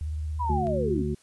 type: tone with vibrato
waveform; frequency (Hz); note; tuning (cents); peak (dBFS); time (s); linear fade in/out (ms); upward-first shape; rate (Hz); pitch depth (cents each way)
sine; 76.9; D#2; -20; -28; 0.01-0.67; 0; sine; 18; 73
type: linear sweep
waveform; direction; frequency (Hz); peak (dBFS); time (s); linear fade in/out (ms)
sine; down; 1010 to 237.8; -26; 0.39-1.03; 20
type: harmonic tone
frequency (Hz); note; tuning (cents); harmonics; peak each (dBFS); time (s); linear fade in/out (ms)
73.42; D2; 0; 1 / 2 / 3 / 5; -31 / -31 / -31 / -31; 0.49-1.15; 10
effects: white hiss -60 dBFS RMS until 1.22 s + resampled to 24000 Hz